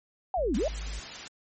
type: linear two-way sweep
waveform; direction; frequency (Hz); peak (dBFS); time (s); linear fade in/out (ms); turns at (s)
sine; down then up; 784 to 185 to 683; -25; 0.34-0.68; 2; 0.56
type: tone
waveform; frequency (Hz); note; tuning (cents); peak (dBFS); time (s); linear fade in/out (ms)
triangle; 51.91; G#1; 0; -31; 0.37-1; 10
type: noise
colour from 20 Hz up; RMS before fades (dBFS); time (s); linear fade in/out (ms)
white; -40; 0.54-1.28; 5
effects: MP3 32 kbps